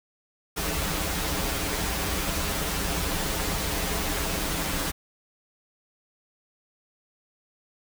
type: noise with comb filter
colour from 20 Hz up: pink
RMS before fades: -28 dBFS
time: 0.56-4.92 s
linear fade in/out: 20 ms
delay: 8.3 ms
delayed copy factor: -0.85
effects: none